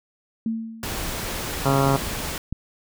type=tone with exponential decay; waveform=sine; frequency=225 Hz; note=A3; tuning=39 cents sharp; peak=-20 dBFS; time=0.46-1.2 s; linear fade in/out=2 ms; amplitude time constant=160 ms
type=noise; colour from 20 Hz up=pink; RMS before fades=-29 dBFS; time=0.83-2.38 s; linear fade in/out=2 ms
type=harmonic tone; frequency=137 Hz; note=C#3; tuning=20 cents flat; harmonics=1 / 2 / 3 / 4 / 5 / 6 / 7 / 8 / 9 / 10; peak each=-21 / -24 / -26 / -27 / -28 / -29 / -29 / -30 / -31 / -31 dBFS; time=1.65-1.97 s; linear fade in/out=10 ms
type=click; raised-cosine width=5 ms; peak=-15 dBFS; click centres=2.526 s
effects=none